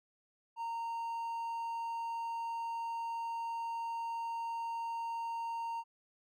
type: tone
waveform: triangle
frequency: 923 Hz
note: A#5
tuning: 17 cents flat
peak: -34 dBFS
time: 0.56-5.84 s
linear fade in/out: 50 ms
effects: none